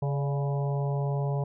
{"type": "harmonic tone with a mistuned harmonic", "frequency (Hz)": 139.9, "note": "C#3", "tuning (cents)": 16, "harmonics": [1, 3, 4, 5, 6, 7], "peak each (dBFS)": [-26, -36, -38, -40, -42, -43], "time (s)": [0.02, 1.44], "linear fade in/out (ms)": 5, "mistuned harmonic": 4, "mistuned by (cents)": 58, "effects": []}